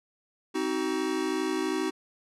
square chord, C diminished, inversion none, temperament just, 261.6 / 314 / 376.7 Hz, C4 / Eb4 / Gb4, 0 / +16 / +31 cents, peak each -35 / -31 / -31 dBFS, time 0.54-1.91 s, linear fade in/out 20 ms, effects low-pass 9000 Hz 12 dB/octave

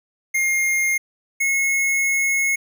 square tone pair in turn, 2128 / 2176 Hz, C7 / C#7, +29 / -33 cents, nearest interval unison, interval 38 cents, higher second, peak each -18 dBFS, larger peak neither, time 0.34-0.98 / 1.4-2.56 s, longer second, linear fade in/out 10 ms, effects none

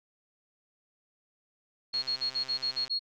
sine tone bursts, 4305 Hz, C8, 49 cents sharp, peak -27 dBFS, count 8, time 1.93-2.994 s, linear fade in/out 20 ms, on 98 ms, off 40 ms
click train, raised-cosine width 0.2 ms, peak -27 dBFS, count 124, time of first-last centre 1.94-2.879 s, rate 131 Hz
effects none

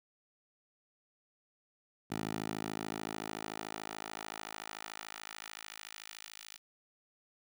10% pulse tone with high-pass filter sweep, 53.6 Hz, A1, 45 cents flat, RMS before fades -43 dBFS, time 2.1-6.58 s, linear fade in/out 20 ms, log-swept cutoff 170 to 3100 Hz, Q 0.75, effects none

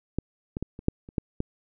clicks, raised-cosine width 3 ms, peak -13 / -18 / -17 / -26 / -8 / -30 / -12 / -14 dBFS, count 8, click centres 0.186 / 0.569 / 0.626 / 0.791 / 0.884 / 1.089 / 1.182 / 1.404 s, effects none

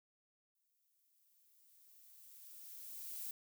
violet noise with exponential growth, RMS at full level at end -44 dBFS, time 0.55-3.31 s, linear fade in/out 2 ms, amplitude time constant 600 ms, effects none

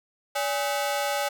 sawtooth ring-modulated tone, 698.5 Hz, F5, in tune, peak -18 dBFS, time 0.35-1.29 s, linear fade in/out 10 ms, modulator 125 Hz, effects none

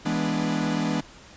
45% pulse chord, E dominant seventh, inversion none, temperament equal with one note detuned, 164.81 / 207.7 / 245.1 / 293.7 Hz, E3 / G#3 / B3 / D4, 0 / 0 / -13 / 0 cents, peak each -29 dBFS, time 0.05-1.01 s, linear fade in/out 10 ms, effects pink hiss -48 dBFS RMS until 1.36 s + resampled to 16000 Hz

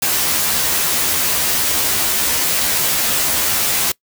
white noise with comb filter, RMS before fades -17 dBFS, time 0.02-3.92 s, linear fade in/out 5 ms, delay 13 ms, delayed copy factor +0.9, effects noise-tail reverb RT60 0.1 s tail -23 dB re dry

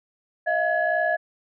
sine tone cluster, 634 / 697 / 1692 Hz, D#5 / F5 / G#6, +32 / -4 / +32 cents, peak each -24 dBFS, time 0.46-1.17 s, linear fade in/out 20 ms, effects tanh soft clip ceiling -10 dBFS

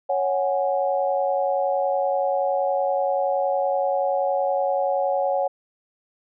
sine chord, C# suspended fourth, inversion none, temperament equal, 554.4 / 740 / 830.6 Hz, C#5 / F#5 / G#5, 0 / 0 / 0 cents, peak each -22 / -24 / -28 dBFS, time 0.09-5.48 s, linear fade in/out 10 ms, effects none

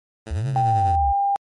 10% pulse tone with tremolo, 110 Hz, A2, in tune, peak -24 dBFS, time 0.26-0.96 s, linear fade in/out 10 ms, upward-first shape sine, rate 10 Hz, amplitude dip 55%
sine linear two-way sweep, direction up then down, 61.6 to 138.59 to 61.6 Hz, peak -21 dBFS, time 0.3-1.13 s, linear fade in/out 20 ms, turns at 0.48 s
sine tone with pitch glide, 784 to 799.1 Hz, G5 to G5, 0 to +33 cents, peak -17 dBFS, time 0.56-1.36 s, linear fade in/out 0 ms, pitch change +33 cents, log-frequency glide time 0.93-1.04 s
effects MP3 48 kbps

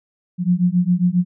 sine beating tone pair, 174.61 / 182.01 Hz, F3 / F#3, 0 / -28 cents, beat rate 7.4 Hz, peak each -17 dBFS, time 0.38-1.25 s, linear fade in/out 50 ms, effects none

